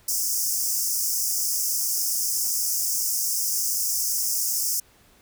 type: high-pass noise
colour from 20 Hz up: pink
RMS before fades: -25 dBFS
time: 0.08-4.8 s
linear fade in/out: 5 ms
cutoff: 5100 Hz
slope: 96 dB/octave
effects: pink hiss -57 dBFS RMS until 5.21 s